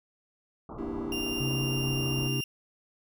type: low-pass noise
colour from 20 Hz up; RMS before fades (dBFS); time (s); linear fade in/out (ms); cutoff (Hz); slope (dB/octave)
pink; -41; 0.69-2.28; 2; 1300; 96
type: chord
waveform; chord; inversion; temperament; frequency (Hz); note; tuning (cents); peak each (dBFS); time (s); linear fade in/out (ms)
triangle; E half-diminished seventh; second; just; 237.3 / 296.7 / 329.6 / 395.6; Bb3 / D4 / E4 / G4; +31 / +18 / 0 / +16; -36; 0.78-2.41; 5
type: tone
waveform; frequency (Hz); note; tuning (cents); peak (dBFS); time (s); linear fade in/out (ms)
35% pulse; 2794; F7; 0; -31; 1.12-2.44; 2
type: tone with vibrato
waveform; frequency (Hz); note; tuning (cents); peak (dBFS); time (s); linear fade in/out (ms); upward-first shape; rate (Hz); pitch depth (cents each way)
sine; 133.7; C3; +38; -29; 1.4-2.41; 5; triangle; 9; 12
effects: none